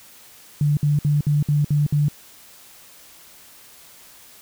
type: tone bursts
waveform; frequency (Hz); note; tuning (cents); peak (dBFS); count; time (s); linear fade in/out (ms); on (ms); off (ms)
sine; 146.83; D3; 0; -15; 7; 0.61-2.084; 2; 160; 59
effects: white hiss -47 dBFS RMS until 4.41 s